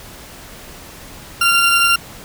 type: tone pair together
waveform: 40% pulse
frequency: 1381.9 / 2775 Hz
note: F6 / F7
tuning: -19 / -12 cents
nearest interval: octave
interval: 1207 cents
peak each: -13 dBFS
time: 1.41-1.96 s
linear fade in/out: 5 ms
effects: pink hiss -37 dBFS RMS until 2.24 s